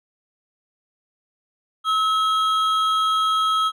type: tone pair together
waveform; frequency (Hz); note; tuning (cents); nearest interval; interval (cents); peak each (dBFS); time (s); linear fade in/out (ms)
triangle; 1292 / 3256; E6 / G#7; -35 / -35; octave + major third; 1600; -16 / -24; 1.84-3.72; 50
effects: none